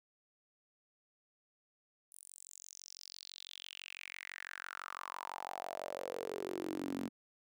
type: tone with high-pass filter sweep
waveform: sawtooth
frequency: 46 Hz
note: F#1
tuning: 9 cents flat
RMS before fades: -45 dBFS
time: 2.11-7.09 s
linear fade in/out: 20 ms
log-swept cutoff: 10000 to 240 Hz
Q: 5.6
effects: none